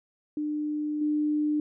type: tone with level steps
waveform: sine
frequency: 300 Hz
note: D4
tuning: 37 cents sharp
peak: -27 / -23 dBFS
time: 0.37-1.6 s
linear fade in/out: 2 ms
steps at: 1.01 s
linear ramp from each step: 5 ms
effects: none